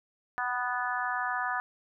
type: harmonic tone with a mistuned harmonic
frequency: 246.9 Hz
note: B3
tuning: in tune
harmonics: 3 / 4 / 5 / 6 / 7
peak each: -35 / -35 / -35 / -35 / -35 dBFS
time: 0.38-1.6 s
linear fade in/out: 0 ms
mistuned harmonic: 3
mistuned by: +15 cents
effects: none